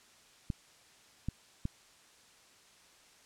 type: clicks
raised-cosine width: 5 ms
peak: -21 dBFS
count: 3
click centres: 0.502 / 1.286 / 1.654 s
effects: white hiss -61 dBFS RMS until 3.25 s + low-pass 8000 Hz 12 dB/octave